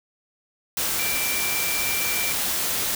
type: tone in noise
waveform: sine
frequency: 2349 Hz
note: D7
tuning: in tune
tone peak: -28 dBFS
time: 0.99-2.32 s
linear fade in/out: 2 ms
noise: white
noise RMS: -25 dBFS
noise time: 0.77-2.95 s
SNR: -6 dB
effects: none